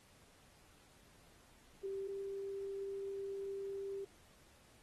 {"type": "tone pair in turn", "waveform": "sine", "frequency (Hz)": [390.4, 393.6], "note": ["G4", "G4"], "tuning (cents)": [-7, 7], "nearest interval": "unison", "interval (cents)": 14, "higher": "second", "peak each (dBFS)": [-39, -40], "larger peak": "first", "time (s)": [[1.83, 2.08], [2.08, 4.05]], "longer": "second", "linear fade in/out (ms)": 10, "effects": ["pink hiss -66 dBFS RMS until 4.82 s", "AAC 32 kbps"]}